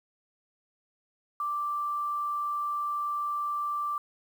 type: tone with quantisation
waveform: sine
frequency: 1174.7 Hz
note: D6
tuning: in tune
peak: -28 dBFS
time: 1.4-3.98 s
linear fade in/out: 2 ms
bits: 9
effects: none